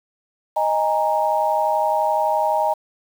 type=chord; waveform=sine; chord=D# suspended fourth; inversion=none; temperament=equal with one note detuned; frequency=622.3 / 820.6 / 932.3 Hz; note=D#5 / G#5 / A#5; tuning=0 / -21 / 0 cents; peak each=-21 dBFS; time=0.56-2.74 s; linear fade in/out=10 ms; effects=7-bit